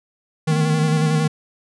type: tone with vibrato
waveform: square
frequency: 155.56 Hz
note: D#3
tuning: in tune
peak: -17 dBFS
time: 0.47-1.28 s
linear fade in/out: 10 ms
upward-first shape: square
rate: 11 Hz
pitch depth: 26 cents each way
type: chord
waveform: triangle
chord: E suspended fourth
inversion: none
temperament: just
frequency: 164.81 / 219.8 / 247.2 Hz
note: E3 / A3 / B3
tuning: 0 / -2 / +2 cents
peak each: -26 / -24 / -26 dBFS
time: 0.49-1.28 s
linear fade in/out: 10 ms
effects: resampled to 24000 Hz